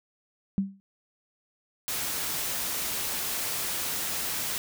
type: tone with exponential decay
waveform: sine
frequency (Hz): 195.2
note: G3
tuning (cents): -7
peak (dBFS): -19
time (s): 0.58-0.8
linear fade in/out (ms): 0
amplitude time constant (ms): 47
type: noise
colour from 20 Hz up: white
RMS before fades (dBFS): -31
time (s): 1.88-4.58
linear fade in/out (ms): 0
effects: none